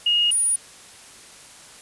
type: tone pair in turn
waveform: sine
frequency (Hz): 2864 / 9606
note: F7 / D9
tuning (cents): +43 / +38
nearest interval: octave + major sixth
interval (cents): 2095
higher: second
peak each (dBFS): -16 / -17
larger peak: first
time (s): 0.06-0.31 / 0.31-0.56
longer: neither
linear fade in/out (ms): 5
effects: white hiss -45 dBFS RMS until 1.81 s + resampled to 24000 Hz